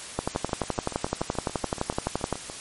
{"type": "two click trains", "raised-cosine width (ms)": 1, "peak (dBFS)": [-10, -21], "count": [26, 16], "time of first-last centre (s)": [[0.19, 2.327], [0.35, 2.499]], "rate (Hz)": [11.7, 6.98], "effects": ["white hiss -39 dBFS RMS until 2.6 s", "MP3 48 kbps"]}